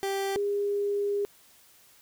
30% pulse / sine tone pair in turn, 392 / 406 Hz, G4 / G#4, 0 / -39 cents, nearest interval minor second, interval 61 cents, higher second, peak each -25 dBFS, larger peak neither, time 0.03-0.36 / 0.36-1.25 s, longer second, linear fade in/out 0 ms, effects white hiss -58 dBFS RMS until 2.01 s

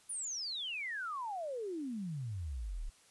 sine exponential sweep, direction down, 9956 to 32.41 Hz, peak -37 dBFS, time 0.09-2.9 s, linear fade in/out 10 ms, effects white hiss -64 dBFS RMS until 3.1 s + resampled to 24000 Hz

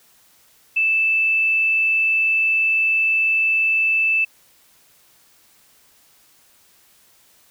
sine tone, 2637 Hz, E7, in tune, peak -15 dBFS, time 0.76-4.25 s, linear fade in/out 10 ms, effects white hiss -55 dBFS RMS until 7.5 s

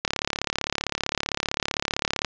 click train, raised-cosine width 0.2 ms, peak -6 dBFS, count 79, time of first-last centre 0.05-2.247 s, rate 35.5 Hz, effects resampled to 16000 Hz + 8-bit

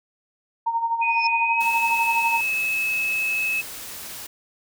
sine tone with tremolo, 922 Hz, A#5, 19 cents flat, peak -18 dBFS, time 0.66-2.41 s, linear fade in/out 10 ms, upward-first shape sine, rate 12 Hz, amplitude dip 65%
sine tone with pitch glide, 2489 to 2587 Hz, D#7 to E7, 0 to -33 cents, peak -21 dBFS, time 1.01-3.62 s, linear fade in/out 20 ms, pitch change +67 cents, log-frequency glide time 1.44-1.67 s
sine tone with exponential growth, 5274 Hz, E8, in tune, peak -23 dBFS, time 1.08-1.27 s, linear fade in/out 2 ms, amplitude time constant 40 ms
white noise, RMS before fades -36 dBFS, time 1.6-4.27 s, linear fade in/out 10 ms
effects none

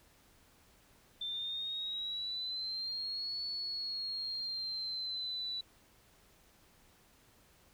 sine exponential two-way sweep, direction up then down, 3551 to 4431 to 3946 Hz, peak -36 dBFS, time 1.21-5.61 s, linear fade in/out 5 ms, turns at 3.44 s, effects pink hiss -65 dBFS RMS until 7.73 s

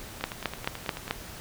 two click trains, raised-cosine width 0.3 ms, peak -19 / -10 dBFS, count 9 / 5, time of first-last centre 0.21-1.08 / 0.24-1.11 s, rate 9.2 / 4.6 Hz, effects pink hiss -43 dBFS RMS until 1.4 s

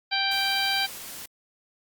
harmonic tone, 784 Hz, G5, in tune, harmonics 1 / 2 / 3 / 4 / 5 / 6, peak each -30 / -30 / -30 / -30 / -30 / -30 dBFS, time 0.11-0.87 s, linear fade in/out 20 ms
white noise, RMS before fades -39 dBFS, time 0.31-1.26 s, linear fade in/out 5 ms
effects Opus 48 kbps

